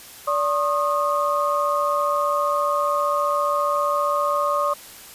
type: tone cluster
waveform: sine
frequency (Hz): 580 / 1080 / 1235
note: D5 / C#6 / D#6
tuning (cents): -22 / -45 / -13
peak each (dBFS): -23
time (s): 0.27-4.74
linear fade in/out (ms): 10
effects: white hiss -42 dBFS RMS until 5.14 s + resampled to 32000 Hz